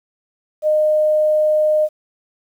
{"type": "tone", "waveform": "sine", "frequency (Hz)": 613, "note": "D#5", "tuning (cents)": -26, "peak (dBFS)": -12, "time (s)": [0.62, 1.89], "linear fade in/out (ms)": 50, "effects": ["8-bit"]}